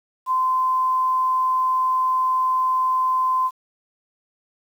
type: tone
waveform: sine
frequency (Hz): 1031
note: C6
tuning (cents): -26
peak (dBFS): -17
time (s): 0.26-3.51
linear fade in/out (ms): 50
effects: 8-bit